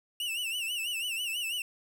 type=tone with vibrato; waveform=45% pulse; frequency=2794 Hz; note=F7; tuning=in tune; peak=-31 dBFS; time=0.2-1.62 s; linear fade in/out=2 ms; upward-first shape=sine; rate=6.1 Hz; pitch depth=120 cents each way; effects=none